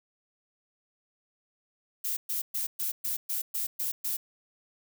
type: noise bursts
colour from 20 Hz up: violet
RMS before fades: -31 dBFS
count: 9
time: 2.04-4.17 s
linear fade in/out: 10 ms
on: 130 ms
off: 120 ms
effects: none